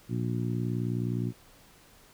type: harmonic tone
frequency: 59.6 Hz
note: A#1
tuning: 39 cents sharp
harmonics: 2 / 3 / 4 / 5 / 6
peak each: -30 / -34 / -36 / -38 / -40 dBFS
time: 0.08-1.33 s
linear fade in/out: 50 ms
effects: pink hiss -57 dBFS RMS until 2.13 s